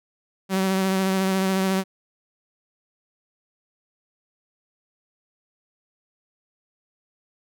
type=tone with vibrato; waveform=sawtooth; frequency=190.5 Hz; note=G3; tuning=49 cents flat; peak=-16 dBFS; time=0.49-1.84 s; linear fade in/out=50 ms; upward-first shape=triangle; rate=14 Hz; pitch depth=25 cents each way; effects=none